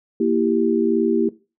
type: chord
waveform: sine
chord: E diminished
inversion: second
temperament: equal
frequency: 233.1 / 329.6 / 392 Hz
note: Bb3 / E4 / G4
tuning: 0 / 0 / 0 cents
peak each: -20 dBFS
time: 0.2-1.29 s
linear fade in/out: 5 ms
effects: noise-tail reverb RT60 0.3 s tail -18 dB re dry